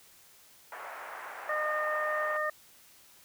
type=band-pass noise; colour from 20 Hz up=pink; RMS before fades=-43 dBFS; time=0.72-2.37 s; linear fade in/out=2 ms; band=640 to 1900 Hz; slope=24 dB/octave
type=harmonic tone; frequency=610 Hz; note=D#5; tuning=34 cents flat; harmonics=1 / 2 / 3; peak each=-33 / -33 / -33 dBFS; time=1.49-2.5 s; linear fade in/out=5 ms
effects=white hiss -58 dBFS RMS until 3.24 s